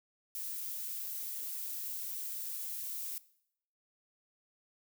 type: noise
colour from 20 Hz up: violet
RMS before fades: -40 dBFS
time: 0.35-3.18 s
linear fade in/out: 0 ms
effects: noise-tail reverb RT60 0.7 s tail -19 dB re dry